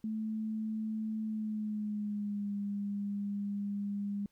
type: tone with pitch glide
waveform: sine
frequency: 218.1 to 202.3 Hz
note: A3 to G#3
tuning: -15 to -45 cents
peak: -33 dBFS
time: 0.04-4.26 s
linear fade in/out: 2 ms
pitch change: -130 cents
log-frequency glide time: 1.23-2.54 s
effects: pink hiss -75 dBFS RMS until 4.31 s